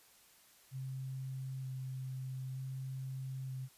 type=tone with vibrato; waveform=sine; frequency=131.5 Hz; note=C3; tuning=9 cents sharp; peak=-39 dBFS; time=0.71-3.69 s; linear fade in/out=50 ms; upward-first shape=square; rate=0.54 Hz; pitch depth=10 cents each way; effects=white hiss -64 dBFS RMS until 3.77 s + resampled to 32000 Hz